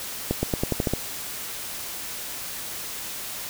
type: accelerating click train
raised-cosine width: 2 ms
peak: -9 dBFS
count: 8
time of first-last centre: 0.31-0.936 s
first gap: 120 ms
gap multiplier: 0.9
effects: white hiss -34 dBFS RMS until 3.49 s